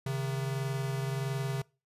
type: tone pair together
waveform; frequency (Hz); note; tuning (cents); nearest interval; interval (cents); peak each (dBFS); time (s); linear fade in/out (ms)
square; 134.08 / 155.56; C3 / D#3; +43 / 0; minor third; 257; -32 / -39; 0.06-1.62; 5
effects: noise-tail reverb RT60 0.3 s tail -23 dB re dry + resampled to 32000 Hz